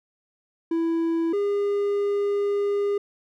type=tone pair in turn; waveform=triangle; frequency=330.8 / 405.7 Hz; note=E4 / G#4; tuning=+6 / -41 cents; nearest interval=major third; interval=353 cents; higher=second; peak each=-19 dBFS; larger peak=neither; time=0.71-1.33 / 1.33-2.98 s; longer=second; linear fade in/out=5 ms; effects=none